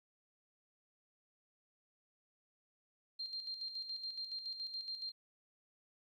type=tone with tremolo; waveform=sine; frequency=4184 Hz; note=C8; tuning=1 cent flat; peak=-39 dBFS; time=3.19-5.12 s; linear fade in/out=10 ms; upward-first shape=square; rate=7.1 Hz; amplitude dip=55%; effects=13-bit